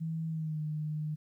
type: tone with pitch glide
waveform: sine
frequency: 161.7 to 152.89 Hz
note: E3 to D#3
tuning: -33 to -30 cents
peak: -32 dBFS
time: 0-1.16 s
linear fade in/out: 20 ms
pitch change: -97 cents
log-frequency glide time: 0.28-0.61 s
effects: 12-bit